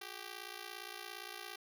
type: ring-modulated tone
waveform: 5% pulse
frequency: 391.4 Hz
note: G4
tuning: 3 cents flat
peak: -31 dBFS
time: 0.01-1.56 s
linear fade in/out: 5 ms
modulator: 28.7 Hz
effects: none